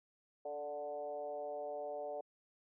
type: tone with frequency modulation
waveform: sine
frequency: 587.3 Hz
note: D5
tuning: in tune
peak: -39 dBFS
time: 0.45-2.21 s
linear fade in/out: 5 ms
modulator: 148 Hz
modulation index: 1.1
effects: high-pass 300 Hz 12 dB/octave